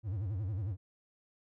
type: tone with vibrato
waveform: triangle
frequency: 100 Hz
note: G2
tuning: 35 cents sharp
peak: -31 dBFS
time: 0.03-0.77 s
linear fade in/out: 50 ms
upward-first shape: sine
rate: 11 Hz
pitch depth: 210 cents each way
effects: none